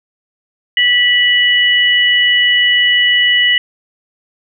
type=tone pair together; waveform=sine; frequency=1957 / 2943 Hz; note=B6 / F#7; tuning=-16 / -10 cents; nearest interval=perfect fifth; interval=706 cents; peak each=-11 dBFS; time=0.77-3.58 s; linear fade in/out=2 ms; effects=none